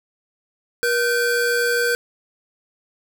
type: tone pair together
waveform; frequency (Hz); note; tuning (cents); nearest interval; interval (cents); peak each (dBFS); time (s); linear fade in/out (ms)
square; 478.1 / 1541.7; A#4 / G6; +44 / -29; octave + minor sixth; 2027; -21; 0.83-1.95; 0
effects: 9-bit